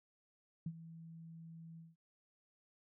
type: tone with ADSR envelope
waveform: sine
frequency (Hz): 164.2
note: E3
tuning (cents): -6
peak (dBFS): -36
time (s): 0.66-1.96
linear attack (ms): 4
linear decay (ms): 56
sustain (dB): -14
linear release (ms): 180
effects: none

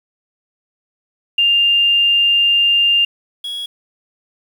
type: tone pair in turn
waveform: sine / triangle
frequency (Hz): 2800 / 3330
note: F7 / G#7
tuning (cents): +4 / +4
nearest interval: minor third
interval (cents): 300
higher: second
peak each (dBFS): -10 / -21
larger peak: first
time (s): 1.38-3.05 / 3.44-3.66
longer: first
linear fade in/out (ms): 5
effects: 7-bit

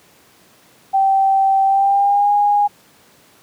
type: tone with pitch glide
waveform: sine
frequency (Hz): 777 to 821.3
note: G5 to G#5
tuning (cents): -16 to -20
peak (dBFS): -11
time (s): 0.93-2.68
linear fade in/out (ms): 20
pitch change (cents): +96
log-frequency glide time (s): 1.65-2.32
effects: pink hiss -50 dBFS RMS until 3.42 s + high-pass 150 Hz 12 dB/octave

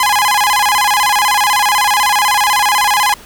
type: tone with vibrato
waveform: sawtooth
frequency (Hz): 921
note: A#5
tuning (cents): -21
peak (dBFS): -6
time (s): 0-3.14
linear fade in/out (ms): 2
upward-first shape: square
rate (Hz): 16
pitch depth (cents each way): 180
effects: pink hiss -38 dBFS RMS until 3.25 s

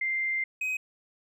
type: tone pair in turn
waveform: sine / triangle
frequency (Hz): 2093 / 2522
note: C7 / D#7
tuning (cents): 0 / +23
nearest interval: minor third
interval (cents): 323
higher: second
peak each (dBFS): -26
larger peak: neither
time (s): 0.01-0.44 / 0.61-0.77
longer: first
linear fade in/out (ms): 5
effects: none

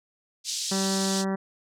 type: band-pass noise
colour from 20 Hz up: pink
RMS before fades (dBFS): -31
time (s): 0.44-1.25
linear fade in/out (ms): 50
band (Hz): 4000 to 7800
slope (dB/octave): 24
type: harmonic tone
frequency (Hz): 192.9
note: G3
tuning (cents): -28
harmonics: 1 / 2 / 3 / 4 / 5 / 6 / 7 / 8 / 9 / 10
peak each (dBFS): -26 / -32 / -36 / -38 / -40 / -42 / -43 / -44 / -45 / -46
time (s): 0.71-1.36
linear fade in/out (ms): 10
effects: none

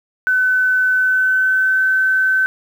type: tone with pitch glide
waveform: sine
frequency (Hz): 1511 to 1530.3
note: F#6 to G6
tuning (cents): +36 to -42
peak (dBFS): -12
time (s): 0.27-2.46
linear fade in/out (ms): 0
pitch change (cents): +22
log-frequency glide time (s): 0.93-1.81
effects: 7-bit

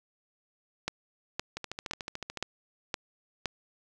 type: two click trains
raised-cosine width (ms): 0.2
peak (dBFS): -19 / -13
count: 12 / 6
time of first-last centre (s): 1.57-2.373 / 0.88-3.457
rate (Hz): 13.7 / 1.94
effects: none

